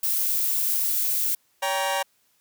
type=noise; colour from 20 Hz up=violet; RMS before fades=-24 dBFS; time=0.03-1.35 s; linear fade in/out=5 ms
type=chord; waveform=sawtooth; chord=G diminished; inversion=second; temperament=just; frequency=564.5 / 784 / 940.8 Hz; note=Db5 / G5 / Bb5; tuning=+31 / 0 / +16 cents; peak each=-24 dBFS; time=1.62-2.03 s; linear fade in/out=10 ms
effects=white hiss -66 dBFS RMS until 2.4 s + high-pass 60 Hz 12 dB/octave